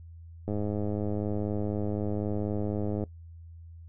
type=click train; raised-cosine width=2 ms; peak=-19 dBFS; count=267; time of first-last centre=0.48-3.038 s; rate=104 Hz; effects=noise-tail reverb RT60 0.1 s tail -20 dB re dry + added 83 Hz sine -44 dBFS peak until 3.88 s